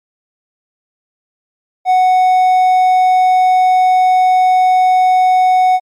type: tone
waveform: triangle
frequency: 740 Hz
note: F#5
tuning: in tune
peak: -5 dBFS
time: 1.85-5.8 s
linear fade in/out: 50 ms
effects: MP3 96 kbps